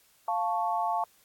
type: chord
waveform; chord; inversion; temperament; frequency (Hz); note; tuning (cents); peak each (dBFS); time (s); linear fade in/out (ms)
sine; F augmented; none; equal; 698.5 / 880 / 1108.7; F5 / A5 / C#6; 0 / 0 / 0; -30 / -29 / -33; 0.28-1.04; 2
effects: white hiss -63 dBFS RMS until 1.24 s + AAC 64 kbps